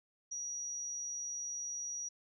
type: tone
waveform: sine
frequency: 5780 Hz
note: F#8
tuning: 41 cents flat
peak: -38 dBFS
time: 0.31-2.09 s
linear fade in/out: 10 ms
effects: none